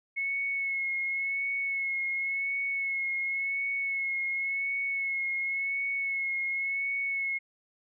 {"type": "tone with vibrato", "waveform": "sine", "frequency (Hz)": 2188, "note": "C#7", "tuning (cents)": -23, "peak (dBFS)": -28, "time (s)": [0.16, 7.39], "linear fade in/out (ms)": 20, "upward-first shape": "sine", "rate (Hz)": 0.92, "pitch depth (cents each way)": 26, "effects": []}